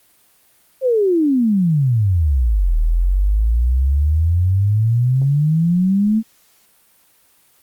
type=exponential two-way sweep; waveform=sine; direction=down then up; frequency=542 to 38.63 to 225.6 Hz; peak=-12 dBFS; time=0.81-6.23 s; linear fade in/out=50 ms; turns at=2.77 s; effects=white hiss -55 dBFS RMS until 7.62 s + Opus 32 kbps